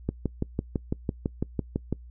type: click train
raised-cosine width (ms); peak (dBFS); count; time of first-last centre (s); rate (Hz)
3; -13; 12; 0.09-1.926; 5.99
effects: noise-tail reverb RT60 0.1 s tail -24 dB re dry + added 60 Hz sine -43 dBFS peak until 2.1 s